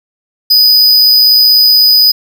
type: tone with amplitude modulation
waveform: square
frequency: 4978 Hz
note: D#8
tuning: in tune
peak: -3 dBFS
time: 0.5-2.12 s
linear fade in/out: 10 ms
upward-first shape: sine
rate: 121 Hz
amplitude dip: 25%
effects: none